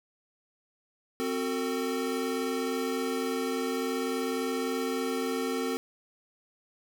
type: chord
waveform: square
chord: F# diminished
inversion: second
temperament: equal with one note detuned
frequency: 261.6 / 370 / 450.5 Hz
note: C4 / F#4 / A4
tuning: 0 / 0 / +41 cents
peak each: -33 / -36 / -33 dBFS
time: 1.2-5.77 s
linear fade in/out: 0 ms
effects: 10-bit